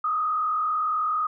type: tone with frequency modulation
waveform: sine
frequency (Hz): 1244.5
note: D#6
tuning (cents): 0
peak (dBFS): -22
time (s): 0.04-1.27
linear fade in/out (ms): 5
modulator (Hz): 42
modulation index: 0.82
effects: none